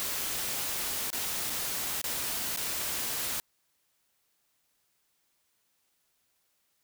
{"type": "noise with dropouts", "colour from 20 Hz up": "white", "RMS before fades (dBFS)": -33, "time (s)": [0, 3.4], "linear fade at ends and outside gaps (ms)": 0, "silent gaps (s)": [[1.103, 1.129], [1.498, 1.502], [2.015, 2.041], [2.562, 2.573]], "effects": ["white hiss -74 dBFS RMS until 6.83 s"]}